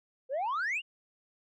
sine exponential sweep, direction up, 493.9 to 2960 Hz, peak -27 dBFS, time 0.29-0.82 s, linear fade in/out 50 ms, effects tanh soft clip ceiling -28 dBFS

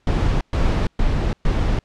brown noise bursts, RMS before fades -18 dBFS, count 4, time 0.07-1.79 s, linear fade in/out 2 ms, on 340 ms, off 120 ms, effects pink hiss -63 dBFS RMS until 1.84 s + low-pass 5000 Hz 12 dB/octave

